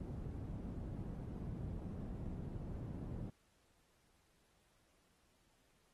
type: low-pass noise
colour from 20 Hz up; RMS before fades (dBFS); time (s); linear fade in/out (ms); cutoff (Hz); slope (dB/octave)
white; -45; 0-3.3; 5; 170; 12
effects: pink hiss -75 dBFS RMS until 5.93 s + AAC 32 kbps

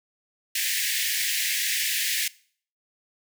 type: high-pass noise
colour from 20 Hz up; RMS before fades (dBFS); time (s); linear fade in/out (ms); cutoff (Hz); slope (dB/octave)
pink; -26; 0.55-2.28; 5; 1700; 96
effects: noise-tail reverb RT60 0.5 s tail -21 dB re dry

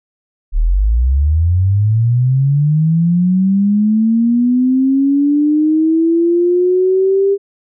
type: linear sweep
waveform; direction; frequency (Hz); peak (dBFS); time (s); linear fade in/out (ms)
sine; up; 34.65 to 400; -9; 0.52-7.38; 50
effects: none

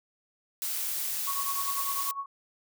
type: noise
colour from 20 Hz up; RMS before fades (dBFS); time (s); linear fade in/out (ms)
blue; -32; 0.62-2.11; 0
type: tone with tremolo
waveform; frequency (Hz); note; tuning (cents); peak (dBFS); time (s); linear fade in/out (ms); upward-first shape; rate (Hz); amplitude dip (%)
sine; 1108.7; C#6; 0; -29; 1.27-2.26; 5; triangle; 10; 85
effects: none

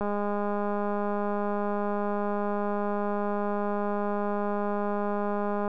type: click train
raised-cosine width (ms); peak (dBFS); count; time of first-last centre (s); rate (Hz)
1; -17; 1163; 0.01-5.678; 205
effects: none

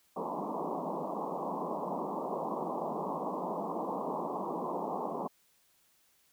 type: band-pass noise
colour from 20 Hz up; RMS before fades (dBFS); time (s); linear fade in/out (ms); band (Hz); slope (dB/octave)
white; -36; 0.16-5.28; 10; 160 to 1100; 96
effects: white hiss -69 dBFS RMS until 6.32 s

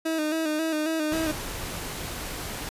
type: tone with vibrato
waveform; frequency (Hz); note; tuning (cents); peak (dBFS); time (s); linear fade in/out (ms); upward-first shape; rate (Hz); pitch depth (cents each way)
30% pulse; 314; D#4; +16; -22; 0.05-1.32; 10; square; 3.7; 45
type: noise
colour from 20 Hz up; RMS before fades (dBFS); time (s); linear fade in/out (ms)
pink; -34; 1.12-2.69; 0
effects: resampled to 32000 Hz

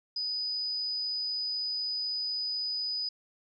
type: tone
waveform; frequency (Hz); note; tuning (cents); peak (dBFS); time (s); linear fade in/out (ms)
sine; 4978; D#8; 0; -30; 0.16-3.09; 5
effects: none

